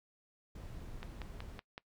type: noise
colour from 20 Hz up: brown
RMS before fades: -47 dBFS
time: 0.55-1.59 s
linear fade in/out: 5 ms
type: click train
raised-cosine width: 0.3 ms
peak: -28 dBFS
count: 5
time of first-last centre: 1.03-1.779 s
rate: 5.34 Hz
effects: noise-tail reverb RT60 0.1 s tail -22 dB re dry